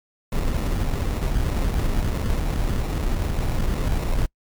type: noise with sample-and-hold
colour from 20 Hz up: brown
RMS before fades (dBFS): -22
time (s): 0.32-4.26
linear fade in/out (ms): 5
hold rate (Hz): 1575
effects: noise-tail reverb RT60 0.1 s tail -26 dB re dry + MP3 96 kbps